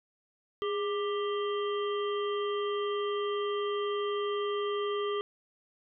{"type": "harmonic tone with a mistuned harmonic", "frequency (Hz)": 394.5, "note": "G4", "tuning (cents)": 11, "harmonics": [1, 3, 5, 7, 8], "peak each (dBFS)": [-30, -36, -46, -50, -42], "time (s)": [0.62, 5.21], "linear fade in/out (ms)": 0, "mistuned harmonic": 1, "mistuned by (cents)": 71, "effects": []}